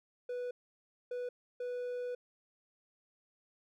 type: tone bursts at uneven times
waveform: triangle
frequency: 492.5 Hz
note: B4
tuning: 5 cents flat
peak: -34 dBFS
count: 3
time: 0.29-0.51 / 1.11-1.29 / 1.6-2.15 s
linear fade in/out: 5 ms
effects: none